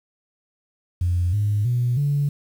sine tone with pitch steps, 88.3 / 103.8 / 122.02 / 143.44 Hz, F2 / G#2 / B2 / D3, +20 / 0 / -20 / -40 cents, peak -17 dBFS, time 1.01-2.29 s, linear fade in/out 5 ms, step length 320 ms, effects tanh soft clip ceiling -13 dBFS + 8-bit

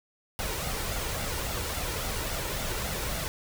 pink noise with flanger, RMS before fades -32 dBFS, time 0.39-3.28 s, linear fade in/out 0 ms, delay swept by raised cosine 1.4 to 2.18 ms, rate 3.6 Hz, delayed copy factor +0.5, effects none

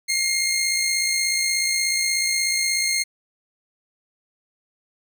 15% pulse tone with amplitude modulation, 2128 Hz, C7, 29 cents sharp, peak -12 dBFS, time 0.08-3.04 s, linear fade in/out 20 ms, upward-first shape sine, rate 56.6 Hz, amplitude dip 35%, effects none

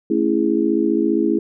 sine chord, A major seventh, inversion none, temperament just, 220 / 275 / 330 / 412.5 Hz, A3 / C#4 / E4 / G#4, 0 / -14 / +2 / -12 cents, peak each -22 / -21 / -18 / -22 dBFS, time 0.1-1.39 s, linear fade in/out 5 ms, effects none

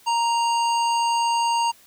harmonic tone, 932.3 Hz, A#5, in tune, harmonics 1 / 3 / 5 / 7 / 9, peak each -19 / -29 / -33 / -36 / -38 dBFS, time 0.06-1.72 s, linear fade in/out 20 ms, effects white hiss -53 dBFS RMS until 1.86 s

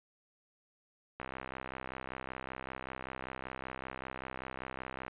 click train, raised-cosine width 0.5 ms, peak -25 dBFS, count 254, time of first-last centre 1.2-5.08 s, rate 65.2 Hz, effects resampled to 8000 Hz

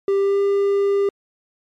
triangle tone with pitch glide, 394.7 to 399.3 Hz, G4 to G4, +12 to +32 cents, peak -13 dBFS, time 0.08-1.09 s, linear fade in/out 2 ms, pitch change +20 cents, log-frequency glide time 0.19-0.4 s, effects MP3 96 kbps

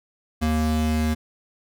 square tone pair together, 77.64 / 233.1 Hz, D#2 / A#3, -3 / 0 cents, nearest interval octave + perfect fifth, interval 1903 cents, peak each -23 / -26 dBFS, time 0.41-1.15 s, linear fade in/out 20 ms, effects none

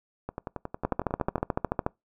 two click trains, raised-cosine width 1 ms, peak -11 / -19 dBFS, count 15 / 13, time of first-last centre 0.85-1.864 / 0.29-1.381 s, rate 13.8 / 11 Hz, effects noise-tail reverb RT60 0.2 s tail -25 dB re dry

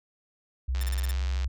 sine tone with pitch glide, 64 to 65.04 Hz, C2 to C2, -38 to -10 cents, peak -25 dBFS, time 0.68-1.48 s, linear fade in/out 10 ms, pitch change +28 cents, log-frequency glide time 1-1.11 s
click train, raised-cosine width 0.2 ms, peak -23 dBFS, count 65, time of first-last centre 0.75-1.444 s, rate 92.2 Hz
5% pulse tone bursts, 1791 Hz, A6, 30 cents sharp, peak -25 dBFS, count 6, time 0.81-1.111 s, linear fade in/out 2 ms, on 21 ms, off 35 ms
effects none

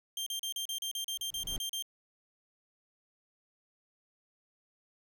sawtooth tone bursts, 3173 Hz, G7, 20 cents sharp, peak -31 dBFS, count 13, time 0.17-1.824 s, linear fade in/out 2 ms, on 94 ms, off 36 ms
brown noise with exponential growth, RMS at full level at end -39 dBFS, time 1.12-1.58 s, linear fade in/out 2 ms, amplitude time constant 100 ms
effects none

